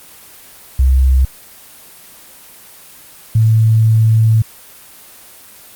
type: tone pair in turn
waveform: sine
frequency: 65.41 / 111.22 Hz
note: C2 / A2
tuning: 0 / +19 cents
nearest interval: major sixth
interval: 919 cents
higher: second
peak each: -7 dBFS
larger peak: neither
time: 0.79-1.25 / 3.35-4.42 s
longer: second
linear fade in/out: 5 ms
effects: white hiss -39 dBFS RMS until 5.75 s + Opus 24 kbps